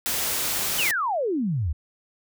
white noise, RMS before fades -26 dBFS, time 0.06-0.91 s, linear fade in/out 0 ms
sine exponential sweep, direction down, 3136 to 68.9 Hz, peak -22 dBFS, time 0.78-1.73 s, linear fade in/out 10 ms
effects none

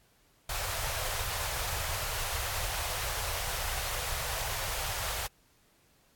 pink band-stop noise, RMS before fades -34 dBFS, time 0.49-5.27 s, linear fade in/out 5 ms, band 110 to 540 Hz, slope 24 dB/octave, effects pink hiss -66 dBFS RMS until 6.15 s + AAC 64 kbps

